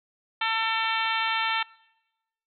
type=harmonic tone with a mistuned harmonic; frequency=447.7 Hz; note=A4; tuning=30 cents sharp; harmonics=2 / 3 / 4 / 5 / 6 / 7 / 8 / 9; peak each=-29 / -30 / -31 / -32 / -33 / -34 / -35 / -39 dBFS; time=0.41-1.63 s; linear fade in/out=5 ms; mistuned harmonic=5; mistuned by=+18 cents; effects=noise-tail reverb RT60 1.0 s tail -24 dB re dry